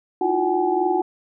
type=tone cluster; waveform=sine; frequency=316 / 337.4 / 360.3 / 759 / 843 Hz; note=D#4 / E4 / F#4 / F#5 / G#5; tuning=+27 / +40 / -46 / +44 / +26 cents; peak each=-28 / -28 / -21 / -23 / -25 dBFS; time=0.21-1.02 s; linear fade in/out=5 ms; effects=none